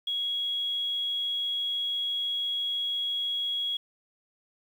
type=tone; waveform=sine; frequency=3322 Hz; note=G#7; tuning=in tune; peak=-27 dBFS; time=0.07-3.77 s; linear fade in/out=5 ms; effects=9-bit